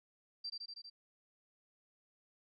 sine tone with echo, 4699 Hz, D8, in tune, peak -39 dBFS, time 0.44-0.5 s, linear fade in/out 10 ms, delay 80 ms, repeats 5, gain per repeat -2 dB, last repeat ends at 0.9 s, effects none

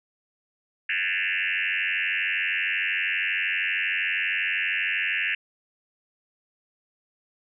sine tone with frequency modulation, 2217 Hz, C#7, in tune, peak -23 dBFS, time 0.89-5.35 s, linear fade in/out 5 ms, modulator 92.7 Hz, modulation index 6.5, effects none

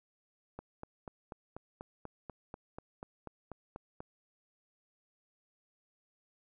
click train, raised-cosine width 1 ms, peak -29 dBFS, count 15, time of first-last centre 0.59-4.005 s, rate 4.1 Hz, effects none

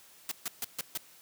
white noise bursts, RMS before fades -34 dBFS, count 5, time 0.29-0.975 s, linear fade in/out 2 ms, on 25 ms, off 140 ms, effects white hiss -57 dBFS RMS until 1.21 s + high-pass 80 Hz 12 dB/octave

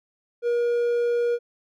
triangle tone, 476.6 Hz, A#4, 38 cents sharp, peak -18 dBFS, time 0.42-1.39 s, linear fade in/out 50 ms, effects none

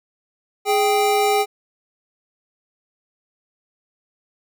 square tone pair together, 416.4 / 786 Hz, G#4 / G5, +5 / +4 cents, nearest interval major seventh, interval 1099 cents, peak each -19 dBFS, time 0.65-1.46 s, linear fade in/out 50 ms, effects none

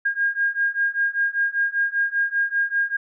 sine beating tone pair, 1618 / 1623.1 Hz, G#6 / G#6, -46 / -40 cents, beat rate 5.1 Hz, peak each -23 / -22 dBFS, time 0.05-2.97 s, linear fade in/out 10 ms, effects none

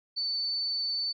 sine tone, 4511 Hz, C#8, 29 cents sharp, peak -28 dBFS, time 0.16-1.13 s, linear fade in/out 20 ms, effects none

